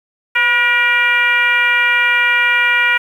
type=tone with frequency modulation; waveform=sine; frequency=1908 Hz; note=A#6; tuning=40 cents sharp; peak=-10 dBFS; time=0.35-2.98 s; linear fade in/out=10 ms; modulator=466 Hz; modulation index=1.5; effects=7-bit